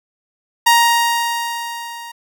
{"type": "tone with level ramp", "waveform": "sawtooth", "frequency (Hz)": 937, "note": "A#5", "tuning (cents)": 9, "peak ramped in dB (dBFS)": [-4, -27], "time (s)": [0.66, 2.12], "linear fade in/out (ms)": 10, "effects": []}